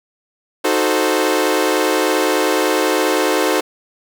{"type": "chord", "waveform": "sawtooth", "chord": "D# diminished seventh", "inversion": "none", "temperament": "equal", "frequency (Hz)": [311.1, 370, 440, 523.3], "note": ["D#4", "F#4", "A4", "C5"], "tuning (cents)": [0, 0, 0, 0], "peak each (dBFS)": -16, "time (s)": [0.64, 3.61], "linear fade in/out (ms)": 10, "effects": []}